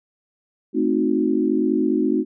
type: chord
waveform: sine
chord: A diminished seventh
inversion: none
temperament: equal with one note detuned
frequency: 220 / 261.6 / 311.1 / 365.7 Hz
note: A3 / C4 / Eb4 / Gb4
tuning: 0 / 0 / 0 / -20 cents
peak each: -24 / -22 / -21 / -23 dBFS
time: 0.73-2.25 s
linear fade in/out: 50 ms
effects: none